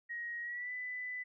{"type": "tone with pitch glide", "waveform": "sine", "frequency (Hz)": [1887, 1995.7], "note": ["A#6", "B6"], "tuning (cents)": [21, 18], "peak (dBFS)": -38, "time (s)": [0.09, 1.24], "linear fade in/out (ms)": 20, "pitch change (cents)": 97, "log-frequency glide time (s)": [0.42, 0.72], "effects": []}